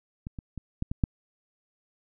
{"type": "clicks", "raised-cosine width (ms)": 5, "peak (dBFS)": [-23, -25, -24, -16, -18, -10], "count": 6, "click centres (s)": [0.269, 0.388, 0.577, 0.824, 0.915, 1.038], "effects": []}